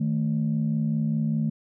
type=tone pair together; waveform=sine; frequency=155.54 / 220.6 Hz; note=D#3 / A3; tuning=0 / +5 cents; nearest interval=tritone; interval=605 cents; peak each=-24 dBFS; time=0-1.5 s; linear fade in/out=10 ms; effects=tanh soft clip ceiling -16 dBFS